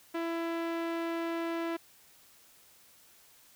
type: tone with low-pass filter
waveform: sawtooth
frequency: 333.6 Hz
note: E4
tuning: 21 cents sharp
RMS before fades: -34 dBFS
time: 0.14-1.77 s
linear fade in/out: 10 ms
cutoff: 2700 Hz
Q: 0.77
effects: white hiss -60 dBFS RMS until 3.55 s